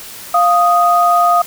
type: tone pair together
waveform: sine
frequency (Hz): 698.5 / 1244.6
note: F5 / D#6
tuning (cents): 0 / 0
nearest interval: minor seventh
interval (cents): 1000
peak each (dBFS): -11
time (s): 0.34-1.42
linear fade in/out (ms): 5
effects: white hiss -32 dBFS RMS until 1.46 s